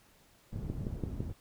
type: low-pass noise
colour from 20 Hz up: white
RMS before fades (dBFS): -39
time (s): 0.52-1.33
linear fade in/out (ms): 10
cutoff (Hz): 140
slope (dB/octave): 12
type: click train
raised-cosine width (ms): 3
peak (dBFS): -22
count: 4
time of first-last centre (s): 0.7-1.205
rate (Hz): 5.94
effects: pink hiss -64 dBFS RMS until 1.4 s